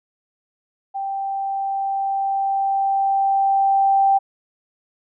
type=tone with level ramp; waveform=sine; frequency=784 Hz; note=G5; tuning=in tune; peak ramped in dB=-23 to -12 dBFS; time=0.94-4.19 s; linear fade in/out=20 ms; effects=none